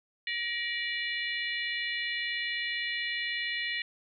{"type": "harmonic tone with a mistuned harmonic", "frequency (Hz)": 583, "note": "D5", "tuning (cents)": -13, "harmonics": [3, 4, 5, 6, 7], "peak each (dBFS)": [-34, -36, -38, -40, -41], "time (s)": [0.27, 3.82], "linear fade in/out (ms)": 2, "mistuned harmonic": 3, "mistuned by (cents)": 140, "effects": []}